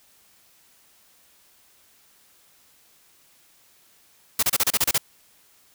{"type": "noise bursts", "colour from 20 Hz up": "white", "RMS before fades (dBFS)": -20, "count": 9, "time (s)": [4.39, 4.98], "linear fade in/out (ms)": 5, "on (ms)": 38, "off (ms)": 31, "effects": ["white hiss -58 dBFS RMS until 5.74 s"]}